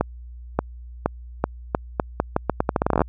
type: accelerating click train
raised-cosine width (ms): 1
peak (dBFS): -4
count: 21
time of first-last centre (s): 0.01-3.018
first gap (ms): 580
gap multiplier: 0.81
effects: added 60 Hz sine -36 dBFS peak until 3.08 s